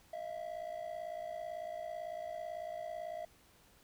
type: ring-modulated tone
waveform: triangle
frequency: 659.3 Hz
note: E5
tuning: in tune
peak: -35 dBFS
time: 0.13-3.25 s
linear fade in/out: 2 ms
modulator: 29 Hz
effects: pink hiss -65 dBFS RMS until 3.83 s